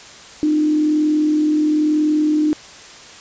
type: tone with frequency modulation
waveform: sine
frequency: 304.2 Hz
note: D#4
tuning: 39 cents flat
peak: -13 dBFS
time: 0.43-2.53 s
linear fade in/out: 0 ms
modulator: 41 Hz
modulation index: 0.27
effects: white hiss -39 dBFS RMS until 3.2 s + resampled to 16000 Hz